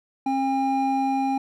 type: tone pair together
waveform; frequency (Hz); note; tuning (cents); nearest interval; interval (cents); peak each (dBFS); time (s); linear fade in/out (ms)
triangle; 268.9 / 805.8; C4 / G5; +47 / +48; octave + perfect fifth; 1901; -22 / -21; 0.26-1.38; 5
effects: none